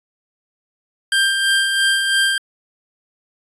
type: tone with tremolo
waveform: 25% pulse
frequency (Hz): 1586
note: G6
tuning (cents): +20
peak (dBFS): -9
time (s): 1.12-2.38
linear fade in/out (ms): 2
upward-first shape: sine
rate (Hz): 3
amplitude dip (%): 40
effects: resampled to 24000 Hz